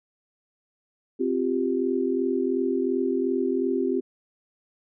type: chord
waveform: sine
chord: C suspended fourth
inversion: none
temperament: equal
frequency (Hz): 261.6 / 349.2 / 392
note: C4 / F4 / G4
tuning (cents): 0 / 0 / 0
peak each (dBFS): -26 / -27 / -26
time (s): 1.19-4.01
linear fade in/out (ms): 20
effects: none